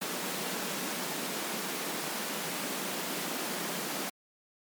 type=high-pass noise; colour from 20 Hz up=pink; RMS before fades=-35 dBFS; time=0.01-4.1 s; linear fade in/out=10 ms; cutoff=170 Hz; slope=48 dB/octave; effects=MP3 96 kbps